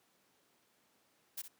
blue noise with echo, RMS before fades -41 dBFS, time 1.37-1.42 s, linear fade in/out 10 ms, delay 63 ms, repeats 1, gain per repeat -10 dB, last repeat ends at 1.483 s, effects pink hiss -72 dBFS RMS until 1.59 s + high-pass 200 Hz 12 dB/octave

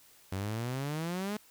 sawtooth exponential sweep, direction up, 92.5 to 215.2 Hz, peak -29 dBFS, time 0.32-1.37 s, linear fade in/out 5 ms, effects white hiss -60 dBFS RMS until 1.5 s

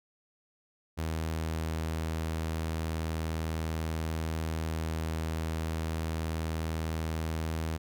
sawtooth tone, 80.3 Hz, E2, 45 cents flat, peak -27 dBFS, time 0.97-7.78 s, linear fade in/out 20 ms, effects none

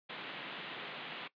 white band-pass noise, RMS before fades -45 dBFS, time 0.09-1.28 s, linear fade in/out 10 ms, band 140 to 3600 Hz, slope 48 dB/octave, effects noise-tail reverb RT60 0.1 s tail -18 dB re dry + resampled to 11025 Hz

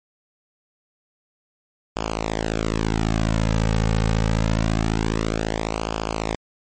sawtooth tone with flanger, 54.6 Hz, A1, 13 cents flat, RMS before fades -22 dBFS, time 1.96-6.35 s, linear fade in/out 0 ms, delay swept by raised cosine 0.51 to 3.01 ms, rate 0.25 Hz, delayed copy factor -0.85, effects MP3 32 kbps

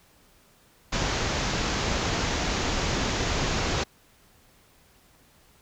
pink low-pass noise, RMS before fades -27 dBFS, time 0.92-3.84 s, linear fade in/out 10 ms, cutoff 7100 Hz, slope 96 dB/octave, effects pink hiss -59 dBFS RMS until 5.61 s

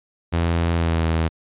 sawtooth tone with pitch glide, 84.2 to 81.28 Hz, E2 to E2, +37 to -24 cents, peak -14 dBFS, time 0.32-1.29 s, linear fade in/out 20 ms, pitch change -61 cents, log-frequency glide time 0.75-1.05 s, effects resampled to 8000 Hz

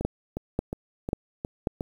two click trains, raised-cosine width 2 ms, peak -17 / -11 dBFS, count 6 / 4, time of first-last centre 0.01-1.809 / 0.05-1.672 s, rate 2.78 / 1.85 Hz, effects 8-bit

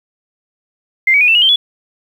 sine tone with pitch steps, 2093 / 2269 / 2460 / 2668 / 2892 / 3136 / 3400 Hz, C7 / C#7 / D#7 / E7 / F#7 / G7 / G#7, 0 / +40 / -20 / +20 / -40 / 0 / +40 cents, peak -7 dBFS, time 1.07-1.56 s, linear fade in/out 5 ms, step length 70 ms, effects 7-bit

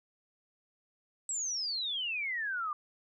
sine exponential sweep, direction down, 7900 to 1174.7 Hz, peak -32 dBFS, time 1.29-2.73 s, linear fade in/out 2 ms, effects none

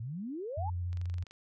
sine exponential sweep, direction up, 105.3 to 914 Hz, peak -36 dBFS, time 0-0.7 s, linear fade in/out 5 ms
sine tone with vibrato, 88.3 Hz, F2, 20 cents sharp, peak -32 dBFS, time 0.57-1.24 s, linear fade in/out 10 ms, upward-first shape square, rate 14 Hz, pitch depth 24 cents each way
click train, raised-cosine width 0.2 ms, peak -35 dBFS, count 10, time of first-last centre 0.93-1.31 s, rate 23.7 Hz
effects none

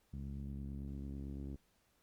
sawtooth tone with low-pass filter sweep, 69 Hz, C#2, 7 cents flat, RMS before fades -44 dBFS, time 0.13-1.56 s, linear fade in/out 5 ms, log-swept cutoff 190 to 300 Hz, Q 2.2, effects pink hiss -75 dBFS RMS until 2.02 s + Opus 48 kbps

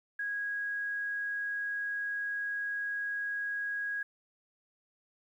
sine tone, 1650 Hz, G#6, 12 cents flat, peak -32 dBFS, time 0.19-4.03 s, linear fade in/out 5 ms, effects 11-bit

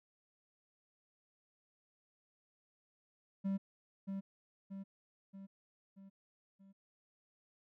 triangle tone with echo, 194.9 Hz, G3, 10 cents flat, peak -31 dBFS, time 3.44-3.58 s, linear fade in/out 20 ms, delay 630 ms, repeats 5, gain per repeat -5 dB, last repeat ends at 6.73 s, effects none

